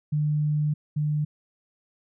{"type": "tone pair in turn", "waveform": "sine", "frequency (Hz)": [150, 150], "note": ["D3", "D3"], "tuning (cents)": [37, 37], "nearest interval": "unison", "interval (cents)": 0, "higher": "neither", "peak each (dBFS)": [-21, -22], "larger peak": "first", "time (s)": [[0.12, 0.74], [0.96, 1.25]], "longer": "first", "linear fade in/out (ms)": 10, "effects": []}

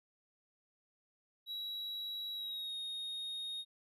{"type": "tone with pitch glide", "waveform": "triangle", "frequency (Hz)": [3885, 3722], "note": ["B7", "A#7"], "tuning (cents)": [-29, -3], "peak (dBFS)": -38, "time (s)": [1.46, 3.65], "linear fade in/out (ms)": 50, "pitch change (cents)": -74, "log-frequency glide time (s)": [2.34, 2.75], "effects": []}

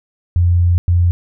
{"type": "tone bursts at uneven times", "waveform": "sine", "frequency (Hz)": 87.4, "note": "F2", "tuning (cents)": 2, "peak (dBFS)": -9, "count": 2, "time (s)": [[0.36, 0.78], [0.88, 1.11]], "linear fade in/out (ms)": 0, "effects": []}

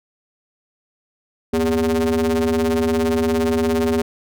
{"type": "ring-modulated tone", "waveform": "square", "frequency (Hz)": 82.9, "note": "E2", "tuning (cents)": 10, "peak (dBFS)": -14, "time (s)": [1.53, 4.02], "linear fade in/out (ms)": 5, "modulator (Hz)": 323, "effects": []}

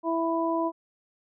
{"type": "harmonic tone", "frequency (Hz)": 330.4, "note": "E4", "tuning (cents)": 4, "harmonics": [1, 2, 3], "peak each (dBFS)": [-27, -29, -29], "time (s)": [0.03, 0.72], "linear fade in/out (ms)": 50, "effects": []}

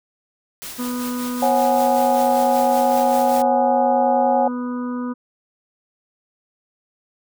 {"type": "noise with tremolo", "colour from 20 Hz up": "white", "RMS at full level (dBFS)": -32, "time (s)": [0.62, 3.42], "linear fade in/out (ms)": 0, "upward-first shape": "sine", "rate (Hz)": 5.2, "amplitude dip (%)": 40}
{"type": "harmonic tone", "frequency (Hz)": 246.9, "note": "B3", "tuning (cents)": 0, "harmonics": [1, 2, 4, 5, 6], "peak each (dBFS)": [-23, -34, -36, -36, -43], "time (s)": [0.78, 5.14], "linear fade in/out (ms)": 20}
{"type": "chord", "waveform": "sine", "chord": "C# suspended fourth", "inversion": "none", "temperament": "equal with one note detuned", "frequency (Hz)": [543.3, 740, 830.6], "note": ["C#5", "F#5", "G#5"], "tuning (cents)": [-35, 0, 0], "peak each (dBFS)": -19, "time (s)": [1.42, 4.48], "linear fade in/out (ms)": 5}
{"effects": []}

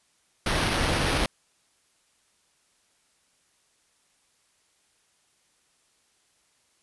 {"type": "noise with sample-and-hold", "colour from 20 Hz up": "pink", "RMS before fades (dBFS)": -25, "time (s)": [0.46, 1.26], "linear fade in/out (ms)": 2, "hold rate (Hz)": 7350, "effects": ["white hiss -67 dBFS RMS until 6.82 s", "resampled to 24000 Hz"]}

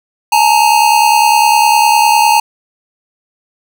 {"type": "tone pair together", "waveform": "square", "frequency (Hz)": [850, 919.9], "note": ["G#5", "A#5"], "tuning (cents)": [40, -23], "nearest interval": "minor second", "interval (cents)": 137, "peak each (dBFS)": -10, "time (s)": [0.32, 2.4], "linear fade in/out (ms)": 5, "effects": []}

